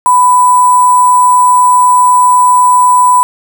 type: tone with sample-and-hold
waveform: sine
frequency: 996 Hz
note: B5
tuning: 14 cents sharp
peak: -3 dBFS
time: 0.06-3.23 s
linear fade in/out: 0 ms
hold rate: 8820 Hz
effects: none